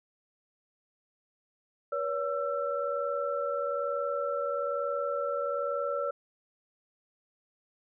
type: tone cluster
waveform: sine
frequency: 484.9 / 566 / 1338 Hz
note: B4 / C#5 / E6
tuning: -32 / +36 / +25 cents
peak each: -35 / -31 / -34 dBFS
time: 1.92-6.11 s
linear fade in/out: 5 ms
effects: none